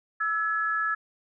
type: tone pair together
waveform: sine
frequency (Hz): 1318.5 / 1698.6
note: E6 / G#6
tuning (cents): 0 / +39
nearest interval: major third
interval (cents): 439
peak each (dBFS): -27 / -27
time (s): 0.2-0.95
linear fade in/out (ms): 10
effects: none